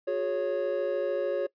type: chord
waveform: triangle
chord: F# suspended second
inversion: none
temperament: equal with one note detuned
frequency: 361.8 / 415.3 / 554.4 Hz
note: F#4 / G#4 / C#5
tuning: -39 / 0 / 0 cents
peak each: -31 / -31 / -26 dBFS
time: 0.07-1.47 s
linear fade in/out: 10 ms
effects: noise-tail reverb RT60 0.1 s tail -21 dB re dry + resampled to 11025 Hz